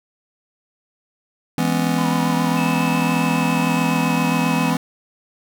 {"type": "chord", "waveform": "square", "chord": "C# minor seventh", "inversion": "first", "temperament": "just", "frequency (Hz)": [166.31, 207.9, 249.5, 277.2], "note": ["E3", "G#3", "B3", "C#4"], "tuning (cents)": [16, 2, 18, 0], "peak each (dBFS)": [-22, -26, -22, -27], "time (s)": [1.58, 4.77], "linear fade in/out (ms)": 2}
{"type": "tone with vibrato", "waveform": "triangle", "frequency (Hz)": 989, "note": "B5", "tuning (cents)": 2, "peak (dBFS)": -24, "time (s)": [1.98, 4.75], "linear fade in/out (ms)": 5, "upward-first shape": "sine", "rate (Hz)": 7.3, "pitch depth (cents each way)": 53}
{"type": "tone with pitch glide", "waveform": "triangle", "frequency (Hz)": [2600, 2564], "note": ["E7", "E7"], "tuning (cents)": [-24, -49], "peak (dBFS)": -26, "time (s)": [2.57, 4.7], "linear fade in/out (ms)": 0, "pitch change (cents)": -25, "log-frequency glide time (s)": [3.22, 4.14]}
{"effects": []}